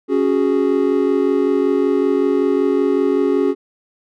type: chord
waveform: triangle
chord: C# suspended fourth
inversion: none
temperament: equal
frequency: 277.2 / 370 / 415.3 Hz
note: C#4 / F#4 / G#4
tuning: 0 / 0 / 0 cents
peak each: -16 dBFS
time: 0.08-3.55 s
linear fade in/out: 50 ms
effects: none